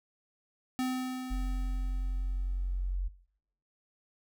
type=tone with exponential decay; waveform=square; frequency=256.1 Hz; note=C4; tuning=37 cents flat; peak=-29 dBFS; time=0.79-2.96 s; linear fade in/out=0 ms; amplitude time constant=470 ms
type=tone; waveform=sine; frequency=45.49 Hz; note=F#1; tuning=29 cents flat; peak=-29 dBFS; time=1.3-3.09 s; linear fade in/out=20 ms
effects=noise-tail reverb RT60 0.7 s tail -20 dB re dry